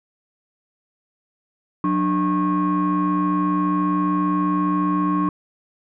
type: tone cluster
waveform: sine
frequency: 183.1 / 297.9 / 1091 Hz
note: F#3 / D4 / C#6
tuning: -18 / +25 / -28 cents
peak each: -21 / -19 / -21 dBFS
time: 1.84-5.29 s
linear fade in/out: 2 ms
effects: tanh soft clip ceiling -13 dBFS